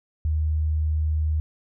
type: tone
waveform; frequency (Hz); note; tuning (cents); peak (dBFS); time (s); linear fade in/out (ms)
sine; 77.4; D#2; -9; -20; 0.25-1.4; 0
effects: none